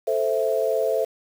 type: chord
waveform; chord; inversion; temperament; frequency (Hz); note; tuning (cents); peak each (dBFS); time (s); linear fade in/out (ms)
sine; A minor; none; equal; 440 / 523.3 / 659.3; A4 / C5 / E5; 0 / 0 / 0; -24; 0.07-1.05; 10
effects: 7-bit